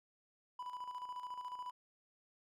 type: tone with tremolo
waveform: triangle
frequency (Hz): 992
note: B5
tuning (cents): +7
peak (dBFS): -39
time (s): 0.59-1.71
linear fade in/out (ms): 5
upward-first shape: square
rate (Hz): 14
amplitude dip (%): 55
effects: none